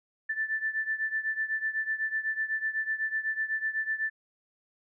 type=beating tone pair; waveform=sine; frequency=1760 / 1768 Hz; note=A6 / A6; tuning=0 / +8 cents; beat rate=8 Hz; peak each=-30 / -33 dBFS; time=0.29-4.1 s; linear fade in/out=10 ms; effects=none